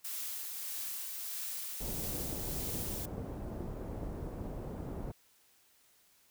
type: noise with tremolo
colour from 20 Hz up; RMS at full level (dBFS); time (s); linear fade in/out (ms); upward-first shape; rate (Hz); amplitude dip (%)
blue; -39; 0.04-3.06; 10; triangle; 1.6; 30
type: low-pass noise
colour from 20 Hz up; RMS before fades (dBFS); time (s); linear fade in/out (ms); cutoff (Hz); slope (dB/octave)
pink; -41; 1.8-5.12; 10; 580; 12
type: click train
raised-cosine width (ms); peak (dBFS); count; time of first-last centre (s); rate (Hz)
2; -28; 6; 2.33-4.458; 2.35
effects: white hiss -67 dBFS RMS until 6.3 s